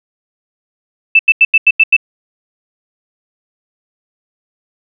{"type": "tone bursts", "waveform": "sine", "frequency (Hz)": 2642, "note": "E7", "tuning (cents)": 3, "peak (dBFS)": -3, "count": 7, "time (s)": [1.15, 1.966], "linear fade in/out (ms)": 5, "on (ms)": 42, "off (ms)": 87, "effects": []}